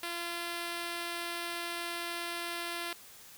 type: tone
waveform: 5% pulse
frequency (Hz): 343.1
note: F4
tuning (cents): -31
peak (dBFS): -24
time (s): 0.03-2.93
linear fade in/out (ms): 2
effects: white hiss -53 dBFS RMS until 3.37 s